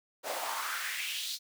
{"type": "noise with high-pass filter sweep", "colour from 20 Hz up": "pink", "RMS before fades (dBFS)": -36, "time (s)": [0.23, 1.39], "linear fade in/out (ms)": 50, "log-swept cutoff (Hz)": [540, 4600], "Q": 3.4, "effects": []}